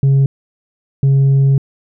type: tone pair in turn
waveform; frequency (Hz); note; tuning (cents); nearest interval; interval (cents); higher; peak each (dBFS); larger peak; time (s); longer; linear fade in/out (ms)
sine; 136.9 / 136.9; C#3 / C#3; -21 / -21; unison; 0; neither; -5; neither; 0.03-0.26 / 1.03-1.58; second; 2
effects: tanh soft clip ceiling -7 dBFS